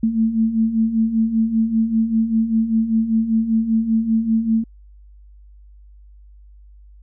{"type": "beating tone pair", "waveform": "sine", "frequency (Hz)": [220, 225.1], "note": ["A3", "A3"], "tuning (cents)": [0, 40], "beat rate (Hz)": 5.1, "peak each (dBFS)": [-22, -16], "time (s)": [0.03, 4.64], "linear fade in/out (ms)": 5, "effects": ["added 50 Hz sine -42 dBFS peak until 7.02 s"]}